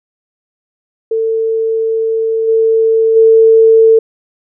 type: tone with level steps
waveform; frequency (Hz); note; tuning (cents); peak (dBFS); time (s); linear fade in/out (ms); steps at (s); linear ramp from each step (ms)
sine; 447.6; A4; +30; -11 / -7 / -3; 1.11-3.99; 5; 2.47 / 3.15; 20
effects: none